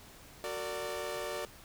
sawtooth chord, Gb augmented, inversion none, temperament equal with one note detuned, 370 / 456.3 / 587.3 Hz, Gb4 / Bb4 / D5, 0 / -37 / 0 cents, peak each -38 / -37 / -35 dBFS, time 0.44-1.45 s, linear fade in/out 0 ms, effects pink hiss -54 dBFS RMS until 1.64 s

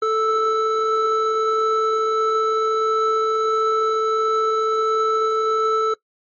triangle tone pair together, 439.8 / 1317.9 Hz, A4 / E6, -1 / -1 cents, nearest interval octave + perfect fifth, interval 1900 cents, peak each -17 dBFS, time 0.02-5.94 s, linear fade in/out 5 ms, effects noise-tail reverb RT60 0.1 s tail -20 dB re dry + MP3 32 kbps

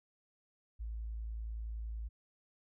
sine tone, 55.3 Hz, A1, 9 cents sharp, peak -38 dBFS, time 0.79-2.09 s, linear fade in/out 20 ms, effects none

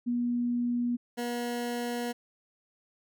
sine / 20% pulse tone pair in turn, 241.4 / 240 Hz, B3 / B3, -39 / -49 cents, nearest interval unison, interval 10 cents, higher first, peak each -26 dBFS, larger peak neither, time 0.06-0.97 / 1.17-2.13 s, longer second, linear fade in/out 20 ms, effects none

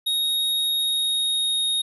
square tone with pitch glide, 3751 to 3729 Hz, A#7 to A#7, +10 to 0 cents, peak -21 dBFS, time 0.06-1.82 s, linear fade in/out 10 ms, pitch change -10 cents, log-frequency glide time 0.7-1.65 s, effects none

